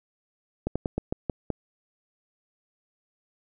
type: slowing click train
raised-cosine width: 2 ms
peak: -13 dBFS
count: 7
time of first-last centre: 0.67-1.503 s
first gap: 86 ms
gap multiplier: 1.19
effects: none